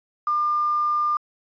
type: tone with quantisation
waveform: sine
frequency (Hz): 1200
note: D6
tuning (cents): +37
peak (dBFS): -19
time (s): 0.27-1.17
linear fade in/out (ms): 2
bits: 7
effects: resampled to 11025 Hz